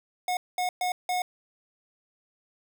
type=tone bursts at uneven times; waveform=square; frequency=726 Hz; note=F#5; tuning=33 cents flat; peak=-26 dBFS; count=4; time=0.28-0.37 / 0.58-0.69 / 0.81-0.92 / 1.09-1.22 s; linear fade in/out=2 ms; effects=none